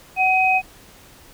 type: tone pair together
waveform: sine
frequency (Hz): 749.5 / 2521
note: F#5 / D#7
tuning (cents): +22 / +22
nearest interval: octave + major sixth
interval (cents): 2100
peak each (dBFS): -17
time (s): 0.16-0.62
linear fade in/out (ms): 50
effects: pink hiss -47 dBFS RMS until 1.33 s